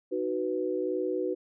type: chord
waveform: sine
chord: B major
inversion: first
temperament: just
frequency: 308.7 / 370.4 / 493.9 Hz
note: D#4 / F#4 / B4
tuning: -14 / +2 / 0 cents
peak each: -34 / -30 / -32 dBFS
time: 0.11-1.35 s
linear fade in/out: 20 ms
effects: none